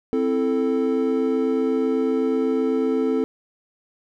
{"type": "chord", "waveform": "triangle", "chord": "A minor", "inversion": "first", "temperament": "equal", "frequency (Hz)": [261.6, 329.6, 440], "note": ["C4", "E4", "A4"], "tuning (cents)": [0, 0, 0], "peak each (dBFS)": [-20, -25, -20], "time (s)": [0.13, 3.24], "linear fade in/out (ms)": 0, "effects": []}